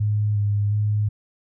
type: tone with vibrato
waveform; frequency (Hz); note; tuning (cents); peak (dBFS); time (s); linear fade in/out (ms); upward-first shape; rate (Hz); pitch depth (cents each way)
sine; 103.9; G#2; +1; -18; 0-1.09; 10; square; 1.4; 19
effects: none